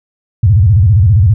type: tone with vibrato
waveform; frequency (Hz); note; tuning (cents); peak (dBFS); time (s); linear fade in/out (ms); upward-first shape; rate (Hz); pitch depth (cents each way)
sine; 98; G2; 0; -4; 0.43-1.34; 5; square; 15; 240
effects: none